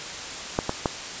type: clicks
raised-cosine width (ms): 1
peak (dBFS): -7 / -10 / -7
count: 3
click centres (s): 0.589 / 0.694 / 0.858
effects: white hiss -34 dBFS RMS until 1.2 s + resampled to 16000 Hz